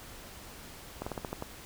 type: slowing click train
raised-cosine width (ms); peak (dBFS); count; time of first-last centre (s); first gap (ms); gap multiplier
1; -21; 7; 1.02-1.424; 45; 1.16
effects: pink hiss -48 dBFS RMS until 1.65 s